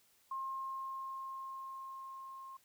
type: tone with level ramp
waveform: sine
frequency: 1067 Hz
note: C6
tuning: 34 cents sharp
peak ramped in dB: -37 to -47 dBFS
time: 0.31-2.57 s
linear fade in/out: 5 ms
effects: white hiss -70 dBFS RMS until 2.64 s